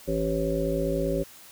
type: harmonic tone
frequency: 55 Hz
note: A1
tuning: in tune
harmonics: 1 / 3 / 5 / 7 / 9 / 10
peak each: -32 / -31 / -32 / -30 / -34 / -29 dBFS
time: 0.07-1.24 s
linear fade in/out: 20 ms
effects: white hiss -49 dBFS RMS until 1.51 s